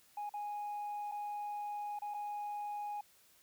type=tone with dropouts; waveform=sine; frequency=828 Hz; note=G#5; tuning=5 cents flat; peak=-36 dBFS; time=0.17-3.01 s; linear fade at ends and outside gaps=5 ms; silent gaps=0.294-0.338 / 1.115-1.12 / 1.99-2.019 / 2.14-2.143 s; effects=tanh soft clip ceiling -36 dBFS + white hiss -66 dBFS RMS until 3.42 s